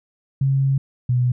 sine tone pair in turn, 135.9 / 124.12 Hz, C#3 / B2, -34 / +9 cents, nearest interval major second, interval 157 cents, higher first, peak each -15 dBFS, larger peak neither, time 0.41-0.78 / 1.09-1.32 s, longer first, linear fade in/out 5 ms, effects none

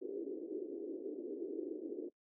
white band-pass noise, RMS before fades -43 dBFS, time 0.01-2.1 s, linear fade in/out 20 ms, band 300 to 420 Hz, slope 48 dB/octave, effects noise-tail reverb RT60 0.1 s tail -22 dB re dry

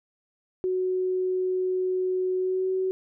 sine tone with pitch glide, 370 to 375.8 Hz, F#4 to F#4, 0 to +27 cents, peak -23 dBFS, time 0.64-2.91 s, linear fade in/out 0 ms, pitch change +27 cents, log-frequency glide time 2.37-2.69 s, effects none

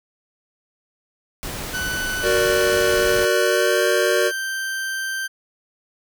pink noise, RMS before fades -30 dBFS, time 1.43-3.25 s, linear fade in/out 0 ms
40% pulse tone with pitch glide, 1498 to 1565.2 Hz, F#6 to G6, +21 to -3 cents, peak -23 dBFS, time 1.73-5.28 s, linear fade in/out 20 ms, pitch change +76 cents, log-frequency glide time 3.43-3.87 s
square chord, Gb augmented, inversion none, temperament equal, 370 / 466.2 / 587.3 Hz, Gb4 / Bb4 / D5, 0 / 0 / 0 cents, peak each -22 dBFS, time 2.22-4.32 s, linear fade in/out 50 ms
effects none

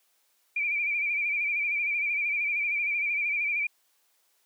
sine tone with vibrato, 2353 Hz, D7, 3 cents sharp, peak -25 dBFS, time 0.56-3.67 s, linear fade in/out 5 ms, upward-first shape sine, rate 13 Hz, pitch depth 59 cents each way, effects white hiss -69 dBFS RMS until 4.45 s + high-pass 400 Hz 12 dB/octave

